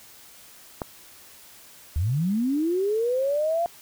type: click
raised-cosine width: 1 ms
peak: -14 dBFS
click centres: 0.818 s
type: linear sweep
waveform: sine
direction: up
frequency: 69.9 to 696 Hz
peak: -21 dBFS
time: 1.96-3.66 s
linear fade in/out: 0 ms
effects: white hiss -49 dBFS RMS until 3.81 s